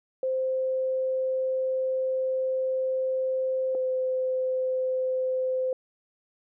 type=tone pair in turn; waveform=sine; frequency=521 / 515.6 Hz; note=C5 / C5; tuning=-7 / -26 cents; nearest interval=unison; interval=19 cents; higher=first; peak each=-24 dBFS; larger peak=neither; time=0.23-3.75 / 3.75-5.73 s; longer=first; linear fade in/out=2 ms; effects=none